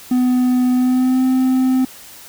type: tone with pitch glide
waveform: triangle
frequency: 250.8 to 258.6 Hz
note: B3 to C4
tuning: +27 to -20 cents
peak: -10 dBFS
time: 0.11-1.85 s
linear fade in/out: 5 ms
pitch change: +53 cents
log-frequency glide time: 0.73-1.23 s
effects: white hiss -39 dBFS RMS until 2.28 s